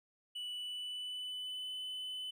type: tone with pitch glide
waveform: triangle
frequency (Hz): 2960 to 3015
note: F#7 to F#7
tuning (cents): 0 to +32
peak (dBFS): -38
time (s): 0.35-2.31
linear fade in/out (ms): 10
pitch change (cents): +32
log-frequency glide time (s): 0.51-1.72
effects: none